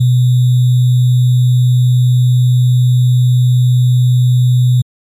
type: tone with sample-and-hold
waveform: sine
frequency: 124.7 Hz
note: B2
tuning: 17 cents sharp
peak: -6 dBFS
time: 0-4.82 s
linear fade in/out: 10 ms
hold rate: 3675 Hz
effects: MP3 64 kbps